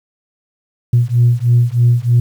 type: beating tone pair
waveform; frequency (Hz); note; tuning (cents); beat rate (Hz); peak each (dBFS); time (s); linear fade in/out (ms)
sine; 118.6 / 121.8; A#2 / B2; +30 / -24; 3.2; -11; 0.93-2.2; 5
effects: tanh soft clip ceiling -3 dBFS + 7-bit